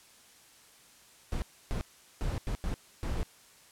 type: noise bursts at uneven times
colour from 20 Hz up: brown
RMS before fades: -32 dBFS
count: 6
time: 1.32-1.42 / 1.71-1.81 / 2.21-2.38 / 2.47-2.55 / 2.64-2.74 / 3.03-3.23 s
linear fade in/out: 0 ms
effects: white hiss -58 dBFS RMS until 3.71 s + low-pass 11000 Hz 12 dB/octave